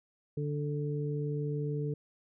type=harmonic tone; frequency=146.83 Hz; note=D3; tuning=in tune; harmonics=1 / 2 / 3; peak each=-32 / -41 / -37 dBFS; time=0.37-1.94 s; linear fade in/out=5 ms; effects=none